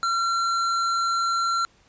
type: tone with hard clipping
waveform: sine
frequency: 1364 Hz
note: F6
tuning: 41 cents flat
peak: -23 dBFS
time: 0.03-1.65 s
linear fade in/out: 0 ms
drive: 14 dB
effects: pink hiss -59 dBFS RMS until 1.88 s + resampled to 16000 Hz